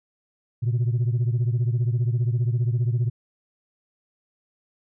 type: beating tone pair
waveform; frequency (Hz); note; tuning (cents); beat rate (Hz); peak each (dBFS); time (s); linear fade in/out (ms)
sine; 116.54 / 131.54; A#2 / C3; 0 / +10; 15; -19 / -23; 0.62-3.1; 20
effects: tanh soft clip ceiling -17 dBFS